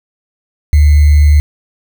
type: tone with sample-and-hold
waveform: sine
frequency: 74 Hz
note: D2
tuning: 14 cents sharp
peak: -3 dBFS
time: 0.73-1.4 s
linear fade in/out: 0 ms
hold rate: 2100 Hz
effects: none